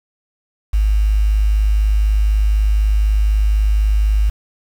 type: tone with quantisation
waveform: sine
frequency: 52 Hz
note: G#1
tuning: 3 cents sharp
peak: -11 dBFS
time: 0.73-4.3 s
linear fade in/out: 10 ms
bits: 6
effects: none